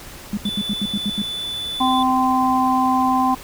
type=tone bursts; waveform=sine; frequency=204.9 Hz; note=G#3; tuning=23 cents flat; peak=-19 dBFS; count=8; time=0.33-1.219 s; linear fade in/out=2 ms; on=42 ms; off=79 ms
type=tone; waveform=triangle; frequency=3486 Hz; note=A7; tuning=17 cents flat; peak=-23 dBFS; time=0.45-2.03 s; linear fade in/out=5 ms
type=harmonic tone; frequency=258.5 Hz; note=C4; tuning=21 cents flat; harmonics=1 / 3 / 4; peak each=-19 / -19 / -19 dBFS; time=1.8-3.35 s; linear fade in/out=10 ms
effects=pink hiss -38 dBFS RMS until 3.43 s